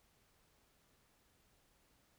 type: silence
effects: pink hiss -73 dBFS RMS until 2.18 s